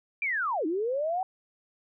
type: linear two-way sweep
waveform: sine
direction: down then up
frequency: 2407 to 300 to 768 Hz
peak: -26 dBFS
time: 0.22-1.23 s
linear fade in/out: 2 ms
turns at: 0.66 s
effects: none